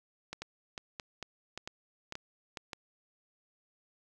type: two click trains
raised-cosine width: 0.2 ms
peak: -22 / -22 dBFS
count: 5 / 6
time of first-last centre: 0.42-2.732 / 0.33-2.572 s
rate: 1.73 / 2.23 Hz
effects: none